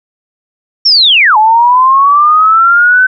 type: linear two-way sweep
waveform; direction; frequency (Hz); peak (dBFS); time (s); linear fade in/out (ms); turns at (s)
sine; down then up; 5570 to 847 to 1529; -3; 0.85-3.07; 10; 1.37
effects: none